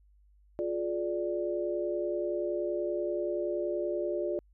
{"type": "chord", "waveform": "sine", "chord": "D diminished", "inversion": "first", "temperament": "just", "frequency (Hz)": [352.4, 422.9, 587.3], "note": ["F4", "Ab4", "D5"], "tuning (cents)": [16, 31, 0], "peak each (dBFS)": [-32, -37, -33], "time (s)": [0.59, 4.39], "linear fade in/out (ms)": 0, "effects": ["added 50 Hz sine -59 dBFS peak until 4.53 s"]}